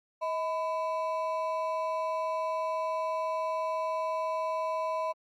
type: ring-modulated tone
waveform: triangle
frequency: 820 Hz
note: G#5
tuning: 22 cents flat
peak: -24 dBFS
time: 0.21-5.13 s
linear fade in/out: 20 ms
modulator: 183 Hz
effects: Opus 48 kbps